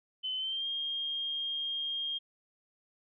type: tone with pitch glide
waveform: sine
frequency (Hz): 3043 to 3224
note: F#7 to G7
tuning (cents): +48 to +48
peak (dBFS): -32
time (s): 0.23-2.19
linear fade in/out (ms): 20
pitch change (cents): +100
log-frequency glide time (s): 0.37-0.67
effects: none